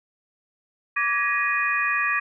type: tone cluster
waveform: sine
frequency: 1157 / 1670 / 1894 / 2475 Hz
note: D6 / G#6 / A#6 / D#7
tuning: -26 / +9 / +27 / -10 cents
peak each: -26 dBFS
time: 0.96-2.2 s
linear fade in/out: 10 ms
effects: none